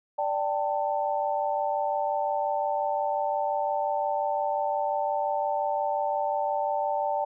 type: chord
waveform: sine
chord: D suspended fourth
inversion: none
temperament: equal with one note detuned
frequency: 587.3 / 784 / 889.7 Hz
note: D5 / G5 / A5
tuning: 0 / 0 / +19 cents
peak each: -29 dBFS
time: 0.18-7.25 s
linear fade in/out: 10 ms
effects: none